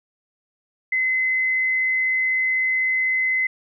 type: tone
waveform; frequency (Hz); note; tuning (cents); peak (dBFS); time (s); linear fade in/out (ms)
sine; 2044; C7; -41; -18; 0.92-3.47; 5
effects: none